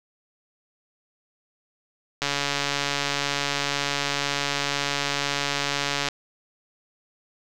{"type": "click train", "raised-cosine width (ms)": 0.2, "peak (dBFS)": -7, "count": 550, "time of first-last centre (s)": [2.22, 6.086], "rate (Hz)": 142, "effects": []}